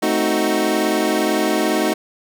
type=chord; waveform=25% pulse; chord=A diminished seventh; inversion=none; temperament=equal; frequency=220 / 261.6 / 311.1 / 370 Hz; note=A3 / C4 / Eb4 / Gb4; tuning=0 / 0 / 0 / 0 cents; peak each=-19 / -22 / -16 / -18 dBFS; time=0.02-1.94 s; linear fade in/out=10 ms; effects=none